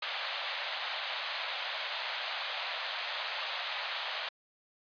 white band-pass noise, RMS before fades -37 dBFS, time 0.02-4.29 s, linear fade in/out 5 ms, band 560 to 4200 Hz, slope 48 dB/octave, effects resampled to 11025 Hz

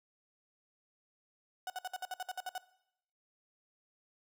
35% pulse tone bursts, 740 Hz, F#5, in tune, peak -35 dBFS, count 11, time 1.67-2.58 s, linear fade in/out 2 ms, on 30 ms, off 58 ms, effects noise-tail reverb RT60 0.8 s tail -19 dB re dry

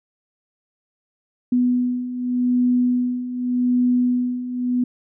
sine beating tone pair, 246.9 / 247.75 Hz, B3 / B3, 0 / +6 cents, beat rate 0.85 Hz, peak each -23 / -18 dBFS, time 1.52-4.84 s, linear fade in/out 5 ms, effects none

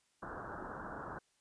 white low-pass noise, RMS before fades -45 dBFS, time 0.22-1.19 s, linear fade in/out 10 ms, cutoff 1600 Hz, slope 96 dB/octave, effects white hiss -75 dBFS RMS until 1.4 s + resampled to 22050 Hz

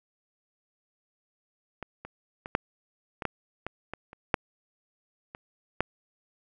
clicks, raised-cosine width 0.5 ms, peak -21 / -25 / -22 / -7 / -19 / -12 / -18 / -20 / -30 / -6 / -25 / -9 dBFS, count 12, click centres 1.827 / 2.05 / 2.459 / 2.551 / 3.222 / 3.253 / 3.666 / 3.936 / 4.131 / 4.342 / 5.349 / 5.806 s, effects none

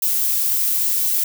violet noise, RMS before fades -19 dBFS, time 0.02-1.24 s, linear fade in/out 5 ms, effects none

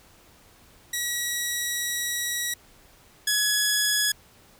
10% pulse tone pair in turn, 1923 / 1684.3 Hz, B6 / G#6, -47 / +24 cents, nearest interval major second, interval 229 cents, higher first, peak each -17 / -12 dBFS, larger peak second, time 0.93-2.54 / 3.27-4.12 s, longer first, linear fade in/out 5 ms, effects pink hiss -55 dBFS RMS until 4.59 s

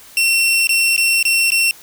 sawtooth tone with dropouts, 2715 Hz, F7, 50 cents flat, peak -9 dBFS, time 0.17-1.71 s, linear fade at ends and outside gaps 1 ms, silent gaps 0.671-0.692 / 0.964-0.978 / 1.228-1.252 / 1.504-1.519 s, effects white hiss -42 dBFS RMS until 1.82 s

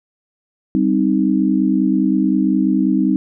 sine chord, C minor, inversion second, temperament equal, 196 / 261.6 / 311.1 Hz, G3 / C4 / Eb4, 0 / 0 / 0 cents, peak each -17 dBFS, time 0.75-3.16 s, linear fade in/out 0 ms, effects none

